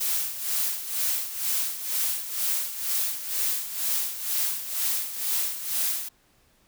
blue noise with tremolo, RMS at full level -25 dBFS, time 0-6.09 s, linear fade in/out 10 ms, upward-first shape sine, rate 2.1 Hz, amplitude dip 70%, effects pink hiss -63 dBFS RMS until 6.67 s

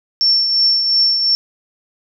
sine tone with tremolo, 5430 Hz, F8, 50 cents flat, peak -9 dBFS, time 0.21-1.35 s, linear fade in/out 0 ms, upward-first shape triangle, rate 2.8 Hz, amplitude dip 50%, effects none

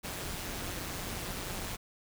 pink noise with amplitude modulation, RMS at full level -36 dBFS, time 0.03-1.77 s, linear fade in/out 20 ms, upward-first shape sine, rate 186 Hz, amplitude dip 55%, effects none

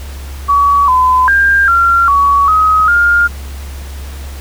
sine tone with pitch steps, 1133 / 1015 / 1598 / 1376 / 1126 / 1266 / 1410 Hz, C#6 / B5 / G6 / F6 / C#6 / D#6 / F6, +37 / +47 / +33 / -26 / +27 / +30 / +16 cents, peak -6 dBFS, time 0.48-3.28 s, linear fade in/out 20 ms, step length 400 ms, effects added 69 Hz sine -23 dBFS peak until 4.4 s + pink hiss -34 dBFS RMS until 4.4 s

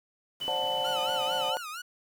pink high-pass noise, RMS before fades -47 dBFS, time 0.4-1.5 s, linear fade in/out 2 ms, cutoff 120 Hz, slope 48 dB/octave
sine tone, 2997 Hz, F#7, 22 cents sharp, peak -31 dBFS, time 0.41-1.55 s, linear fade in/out 5 ms
sine chord, D dominant seventh, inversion third, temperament just, 528.6 / 587.3 / 734.2 / 881 Hz, C5 / D5 / F#5 / A5, +18 / 0 / -14 / +2 cents, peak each -34 / -36 / -34 / -33 dBFS, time 0.48-1.57 s, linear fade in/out 0 ms
sawtooth tone with vibrato, 1334 Hz, E6, 20 cents sharp, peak -33 dBFS, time 0.84-1.82 s, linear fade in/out 10 ms, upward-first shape sine, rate 4.4 Hz, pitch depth 160 cents each way
effects none

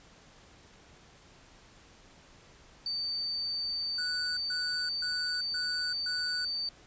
sine tone, 4582 Hz, D8, 44 cents flat, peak -31 dBFS, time 2.86-6.69 s, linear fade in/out 2 ms
square tone bursts, 1476 Hz, F#6, 5 cents flat, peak -36 dBFS, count 5, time 3.98-6.45 s, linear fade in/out 5 ms, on 390 ms, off 130 ms
effects pink hiss -57 dBFS RMS until 6.86 s + resampled to 16000 Hz

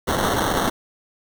violet noise with sample-and-hold, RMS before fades -21 dBFS, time 0.07-0.7 s, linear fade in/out 10 ms, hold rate 2450 Hz, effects none

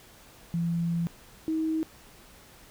sine tone pair in turn, 169.2 / 318.1 Hz, E3 / D#4, +45 / +38 cents, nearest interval major seventh, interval 1093 cents, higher second, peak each -25 dBFS, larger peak neither, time 0.54-1.07 / 1.48-1.83 s, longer first, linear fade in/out 0 ms, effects pink hiss -53 dBFS RMS until 2.7 s

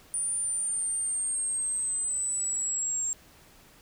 sine exponential sweep, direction down, 9397 to 7459 Hz, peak -27 dBFS, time 0.14-3.13 s, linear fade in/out 0 ms, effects pink hiss -56 dBFS RMS until 3.81 s

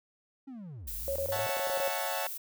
triangle linear two-way sweep, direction down then up, 280 to 42 to 114.1 Hz, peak -39 dBFS, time 0.47-1.47 s, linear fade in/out 10 ms, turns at 0.91 s
violet noise, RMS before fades -39 dBFS, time 0.87-2.38 s, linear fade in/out 10 ms
sine tone bursts, 551 Hz, C#5, 11 cents flat, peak -30 dBFS, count 8, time 1.08-1.878 s, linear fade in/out 0 ms, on 77 ms, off 26 ms
sawtooth chord, F# minor seventh, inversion second, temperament equal, 554.4 / 659.3 / 740 / 880 Hz, C#5 / E5 / F#5 / A5, 0 / 0 / 0 / 0 cents, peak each -34 dBFS, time 1.32-2.27 s, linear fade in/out 2 ms
effects none

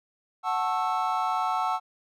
triangle chord, F# minor seventh, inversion none, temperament equal with one note detuned, 740 / 880 / 1096 / 1318.5 Hz, F#5 / A5 / C#6 / E6, 0 / 0 / -20 / 0 cents, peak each -27 / -28 / -30 / -28 dBFS, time 0.43-1.8 s, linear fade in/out 50 ms, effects none

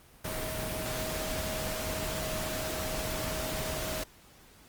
sine tone in noise, 631 Hz, D#5, 24 cents sharp, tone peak -38 dBFS, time 0.24-4.04 s, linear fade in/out 10 ms, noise pink, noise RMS -35 dBFS, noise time 0.24-4.04 s, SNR -6 dB, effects pink hiss -57 dBFS RMS until 4.68 s + Opus 32 kbps

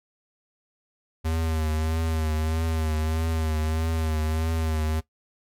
square tone with vibrato, 79.5 Hz, D#2, 38 cents sharp, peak -24 dBFS, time 1.24-5.01 s, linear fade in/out 20 ms, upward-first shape triangle, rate 1.6 Hz, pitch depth 49 cents each way, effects noise-tail reverb RT60 0.1 s tail -17 dB re dry + MP3 96 kbps

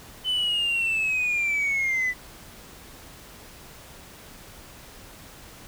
sine linear sweep, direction down, 3037 to 1975.5 Hz, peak -20 dBFS, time 0.24-2.14 s, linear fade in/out 50 ms, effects tanh soft clip ceiling -20 dBFS + pink hiss -46 dBFS RMS until 5.67 s

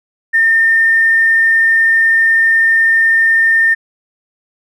triangle tone with tanh clipping, 1812 Hz, A#6, 50 cents flat, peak -7 dBFS, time 0.33-3.75 s, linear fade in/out 20 ms, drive 2 dB, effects none

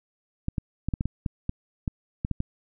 clicks, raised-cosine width 5 ms, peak -14 dBFS, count 12, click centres 0.484 / 0.582 / 0.886 / 0.938 / 1.009 / 1.056 / 1.262 / 1.494 / 1.878 / 2.249 / 2.313 / 2.404 s, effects none

